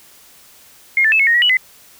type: tone with pitch steps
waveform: sine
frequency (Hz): 2136 / 1765 / 2614 / 2188 / 1863 / 1922 / 2943 / 2028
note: C7 / A6 / E7 / C#7 / A#6 / B6 / F#7 / B6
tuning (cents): +35 / +5 / -15 / -23 / -2 / -48 / -10 / +45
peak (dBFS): -10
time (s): 0.97-1.57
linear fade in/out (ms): 2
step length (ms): 75
effects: white hiss -46 dBFS RMS until 1.99 s